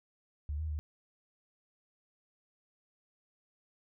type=tone with pitch steps; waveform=sine; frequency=73.4 / 78.4 / 75.5 Hz; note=D2 / D#2 / D2; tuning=0 / +14 / +48 cents; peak=-33 dBFS; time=0.49-0.79 s; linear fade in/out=0 ms; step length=100 ms; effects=none